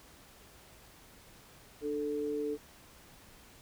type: tone pair together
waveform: sine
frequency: 296.5 / 440.6 Hz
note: D4 / A4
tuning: +17 / +2 cents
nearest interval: perfect fifth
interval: 685 cents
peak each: -37 / -33 dBFS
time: 1.81-2.58 s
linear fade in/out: 50 ms
effects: pink hiss -57 dBFS RMS until 3.61 s